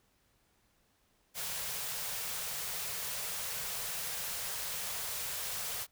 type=band-stop noise; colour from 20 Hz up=white; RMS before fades=-38 dBFS; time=1.34-5.87 s; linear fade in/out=50 ms; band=200 to 400 Hz; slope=96 dB/octave; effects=pink hiss -72 dBFS RMS until 5.91 s